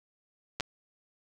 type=clicks; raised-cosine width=0.2 ms; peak=-14 dBFS; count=2; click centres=0.6 / 0.607 s; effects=none